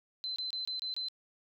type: tone bursts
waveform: sine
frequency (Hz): 4060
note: B7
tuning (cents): +47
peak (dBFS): -34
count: 6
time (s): 0.24-1.085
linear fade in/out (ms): 0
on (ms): 120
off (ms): 25
effects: none